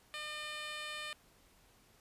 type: tone with band-pass filter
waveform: 10% pulse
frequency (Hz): 604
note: D5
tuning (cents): +48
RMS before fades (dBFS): -43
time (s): 0.14-1.13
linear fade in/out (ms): 0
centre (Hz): 3100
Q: 0.5
effects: pink hiss -66 dBFS RMS until 2 s + resampled to 32000 Hz